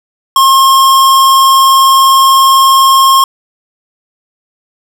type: tone with vibrato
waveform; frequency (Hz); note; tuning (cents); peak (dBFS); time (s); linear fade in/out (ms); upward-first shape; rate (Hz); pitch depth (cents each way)
square; 1072; C6; +42; -4; 0.36-3.24; 2; triangle; 20; 27
effects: none